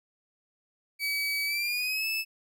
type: tone with pitch glide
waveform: 30% pulse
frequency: 2280 to 2619 Hz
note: C#7 to E7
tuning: +48 to -12 cents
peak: -25 dBFS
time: 0.99-2.25 s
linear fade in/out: 50 ms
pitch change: +240 cents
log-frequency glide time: 1.45-2.07 s
effects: none